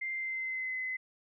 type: tone with pitch glide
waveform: sine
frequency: 2093 to 2036 Hz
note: C7 to C7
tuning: 0 to -48 cents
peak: -33 dBFS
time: 0.01-0.97 s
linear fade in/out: 10 ms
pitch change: -48 cents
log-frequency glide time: 0.13-0.76 s
effects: none